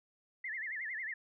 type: tone with vibrato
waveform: sine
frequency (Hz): 1914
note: A#6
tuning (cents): +45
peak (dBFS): -37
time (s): 0.44-1.14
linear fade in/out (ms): 5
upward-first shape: sine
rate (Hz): 11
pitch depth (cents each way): 190
effects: none